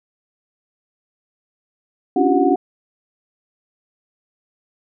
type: tone cluster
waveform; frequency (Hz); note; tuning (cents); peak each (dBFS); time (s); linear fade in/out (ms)
sine; 273 / 292.2 / 347.2 / 384 / 732; C#4 / D4 / F4 / G4 / F#5; -26 / -9 / -10 / -36 / -19; -19; 2.16-2.56; 5
effects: none